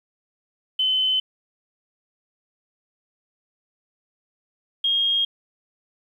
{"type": "tone pair in turn", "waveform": "sine", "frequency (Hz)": [3047, 3247], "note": ["G7", "G#7"], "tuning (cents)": [-50, -40], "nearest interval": "minor second", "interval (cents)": 110, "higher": "second", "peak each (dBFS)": [-18, -18], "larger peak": "neither", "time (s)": [[0.79, 1.2], [4.84, 5.25]], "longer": "neither", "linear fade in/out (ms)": 5, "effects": ["9-bit"]}